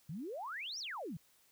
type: exponential two-way sweep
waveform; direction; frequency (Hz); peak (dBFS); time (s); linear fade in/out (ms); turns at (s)
sine; up then down; 138.59 to 5960 to 138.59; -40; 0.09-1.17; 5; 0.79
effects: white hiss -69 dBFS RMS until 1.51 s